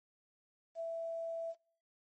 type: tone with quantisation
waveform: sine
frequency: 662 Hz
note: E5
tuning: 7 cents sharp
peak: -36 dBFS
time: 0.75-1.55 s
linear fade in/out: 50 ms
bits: 11
effects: noise-tail reverb RT60 0.5 s tail -24 dB re dry + MP3 32 kbps